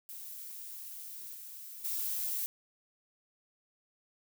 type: noise with level steps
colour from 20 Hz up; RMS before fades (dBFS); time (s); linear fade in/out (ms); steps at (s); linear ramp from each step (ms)
violet; -45 / -47 / -35; 0.09-2.46; 0; 1.34 / 1.84; 10
effects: none